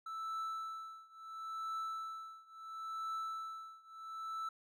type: tone with tremolo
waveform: triangle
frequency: 1318.5 Hz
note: E6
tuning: in tune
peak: -35 dBFS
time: 0.06-4.49 s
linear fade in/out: 5 ms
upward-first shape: triangle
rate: 0.73 Hz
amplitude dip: 95%
effects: none